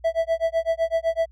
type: tone with tremolo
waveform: triangle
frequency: 658 Hz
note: E5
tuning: 3 cents flat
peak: -15 dBFS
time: 0.04-1.26 s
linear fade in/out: 10 ms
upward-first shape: sine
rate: 7.9 Hz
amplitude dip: 100%
effects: added 60 Hz sine -47 dBFS peak until 1.31 s